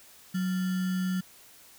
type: tone with sample-and-hold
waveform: sine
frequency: 185 Hz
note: F#3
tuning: in tune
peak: -26 dBFS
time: 0.34-1.21 s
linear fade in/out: 10 ms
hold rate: 1575 Hz
effects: white hiss -54 dBFS RMS until 1.78 s